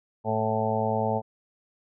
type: harmonic tone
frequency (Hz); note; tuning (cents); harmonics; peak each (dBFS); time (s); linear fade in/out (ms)
110; A2; 0; 1 / 2 / 4 / 5 / 6 / 7 / 8; -31 / -31 / -31 / -31 / -31 / -31 / -31; 0.24-1.22; 50
effects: none

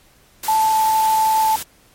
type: tone in noise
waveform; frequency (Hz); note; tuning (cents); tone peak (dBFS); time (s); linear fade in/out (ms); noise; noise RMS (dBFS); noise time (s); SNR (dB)
sine; 877; A5; -6; -13; 0.48-1.56; 5; white; -28; 0.43-1.63; +12
effects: pink hiss -53 dBFS RMS until 1.94 s + MP3 64 kbps

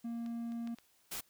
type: tone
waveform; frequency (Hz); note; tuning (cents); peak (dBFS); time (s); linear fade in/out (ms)
triangle; 233.1; A#3; 0; -35; 0.04-0.75; 10
type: clicks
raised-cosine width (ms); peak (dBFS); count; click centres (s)
0.2; -37 / -41 / -34 / -35; 4; 0.262 / 0.521 / 0.674 / 0.786
type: noise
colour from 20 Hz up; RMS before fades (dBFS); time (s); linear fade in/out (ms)
white; -41; 1.11-1.21; 10
effects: white hiss -70 dBFS RMS until 1.29 s

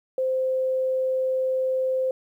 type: tone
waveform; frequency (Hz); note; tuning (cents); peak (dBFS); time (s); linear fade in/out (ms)
sine; 520; C5; -11; -21; 0.18-2.11; 2
effects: 10-bit

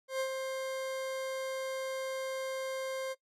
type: tone with ADSR envelope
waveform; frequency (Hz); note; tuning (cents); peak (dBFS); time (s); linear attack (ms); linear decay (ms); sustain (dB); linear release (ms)
40% pulse; 528; C5; +16; -29; 0.08-3.15; 120; 78; -5; 33
effects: noise-tail reverb RT60 0.1 s tail -19 dB re dry + low-pass 12000 Hz 12 dB/octave

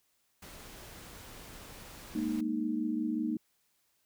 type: noise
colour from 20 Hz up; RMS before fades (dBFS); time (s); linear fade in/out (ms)
pink; -49; 0.42-2.41; 5
type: chord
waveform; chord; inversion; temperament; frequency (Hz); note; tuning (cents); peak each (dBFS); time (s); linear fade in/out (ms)
sine; Ab suspended second; none; equal with one note detuned; 207.7 / 233.1 / 308.6; Ab3 / Bb3 / Eb4; 0 / 0 / -14; -38 / -33 / -33; 2.15-3.37; 5
effects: white hiss -74 dBFS RMS until 4.05 s

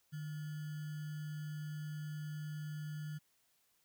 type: tone with sample-and-hold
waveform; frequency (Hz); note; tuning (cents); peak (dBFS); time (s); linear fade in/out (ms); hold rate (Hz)
sine; 151.6; D#3; -45; -40; 0.12-3.19; 20; 1575
effects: white hiss -75 dBFS RMS until 3.84 s

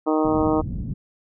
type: harmonic tone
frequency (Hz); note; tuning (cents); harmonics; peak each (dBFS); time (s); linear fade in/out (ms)
155.56; D#3; 0; 2 / 3 / 4 / 5 / 6 / 7 / 8; -20 / -24 / -26 / -28 / -30 / -31 / -32; 0.06-0.62; 20
type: low-pass noise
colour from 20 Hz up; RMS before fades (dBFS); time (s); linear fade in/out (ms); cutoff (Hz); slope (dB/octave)
white; -29; 0.24-0.94; 10; 210; 24
effects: none

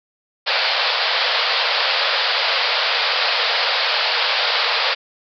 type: band-pass noise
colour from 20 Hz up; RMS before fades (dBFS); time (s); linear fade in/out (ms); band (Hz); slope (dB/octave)
white; -19; 0.46-4.95; 20; 460 to 4900; 96
effects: none

